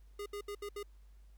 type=tone bursts at uneven times; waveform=square; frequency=408.9 Hz; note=G#4; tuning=27 cents flat; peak=-40 dBFS; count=5; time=0.19-0.26 / 0.33-0.41 / 0.48-0.55 / 0.62-0.69 / 0.76-0.83 s; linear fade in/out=5 ms; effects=added 50 Hz sine -55 dBFS peak until 1.37 s + pink hiss -75 dBFS RMS until 1.37 s